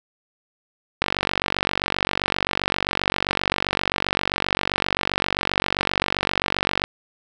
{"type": "click train", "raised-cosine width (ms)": 0.3, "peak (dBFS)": -3, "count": 278, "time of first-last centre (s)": [1.02, 6.839], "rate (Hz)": 47.6, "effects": []}